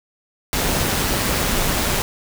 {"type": "noise with amplitude modulation", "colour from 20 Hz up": "pink", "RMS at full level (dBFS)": -18, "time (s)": [0.53, 2.02], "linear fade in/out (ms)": 0, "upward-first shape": "sine", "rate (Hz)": 196, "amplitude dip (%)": 45, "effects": []}